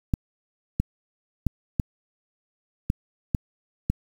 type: clicks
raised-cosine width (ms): 5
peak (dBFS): -9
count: 7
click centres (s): 0.138 / 0.8 / 1.467 / 1.798 / 2.901 / 3.348 / 3.9
effects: 7-bit